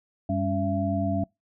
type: tone cluster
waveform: sine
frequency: 96.7 / 198.4 / 280 / 673 Hz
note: G2 / G3 / C#4 / E5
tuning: -23 / +21 / +18 / +36 cents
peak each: -29 dBFS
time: 0.29-1.24 s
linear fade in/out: 5 ms
effects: noise-tail reverb RT60 0.2 s tail -25 dB re dry